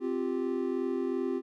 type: chord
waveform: triangle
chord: C suspended fourth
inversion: none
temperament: equal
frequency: 261.6 / 349.2 / 392 Hz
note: C4 / F4 / G4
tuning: 0 / 0 / 0 cents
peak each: -31 dBFS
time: 0-1.42 s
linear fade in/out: 50 ms
effects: none